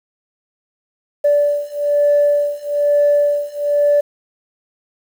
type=beating tone pair; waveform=sine; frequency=581 / 582.1 Hz; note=D5 / D5; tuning=-19 / -15 cents; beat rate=1.1 Hz; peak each=-15 / -14 dBFS; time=1.24-4.01 s; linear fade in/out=10 ms; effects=tanh soft clip ceiling -6 dBFS + 7-bit